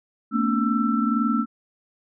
sine tone cluster, 223.3 / 245.4 / 284.9 / 1332 Hz, A3 / B3 / C#4 / E6, +26 / -11 / +48 / +18 cents, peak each -22 / -26 / -26 / -26 dBFS, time 0.31-1.46 s, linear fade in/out 50 ms, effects none

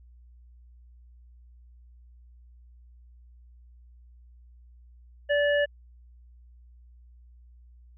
harmonic tone, 580 Hz, D5, 22 cents flat, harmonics 1 / 3 / 5, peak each -22 / -27 / -35 dBFS, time 5.29-5.66 s, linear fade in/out 20 ms, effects added 60 Hz sine -50 dBFS peak until 7.97 s

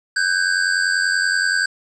square tone pair together, 1519.6 / 1610 Hz, F#6 / G6, +46 / +46 cents, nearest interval minor second, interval 100 cents, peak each -20 dBFS, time 0.16-1.66 s, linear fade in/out 5 ms, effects resampled to 22050 Hz + 8-bit

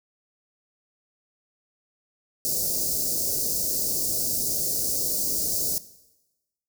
white band-stop noise, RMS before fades -26 dBFS, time 2.45-5.78 s, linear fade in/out 0 ms, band 630 to 4700 Hz, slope 48 dB/octave, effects noise-tail reverb RT60 1.0 s tail -17 dB re dry

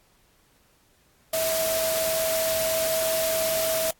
sine tone in noise, 647 Hz, E5, 32 cents flat, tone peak -24 dBFS, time 1.33-3.91 s, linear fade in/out 5 ms, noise white, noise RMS -28 dBFS, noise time 1.33-3.91 s, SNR +1 dB, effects pink hiss -62 dBFS RMS until 3.99 s + AAC 64 kbps

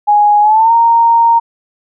sine tone with pitch glide, 830.6 to 926.9 Hz, G#5 to A#5, 0 to -10 cents, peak -5 dBFS, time 0.07-1.4 s, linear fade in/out 20 ms, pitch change +190 cents, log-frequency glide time 0.41-0.73 s, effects none

